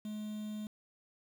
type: tone with quantisation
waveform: triangle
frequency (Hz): 212.5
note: G#3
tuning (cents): +40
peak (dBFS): -36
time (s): 0.05-0.67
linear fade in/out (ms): 2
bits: 9
effects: none